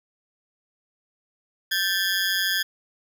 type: ring-modulated tone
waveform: 20% pulse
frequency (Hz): 1661.2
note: G#6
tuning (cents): 0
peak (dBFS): -14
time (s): 1.71-2.63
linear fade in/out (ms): 10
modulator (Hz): 93.4
effects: none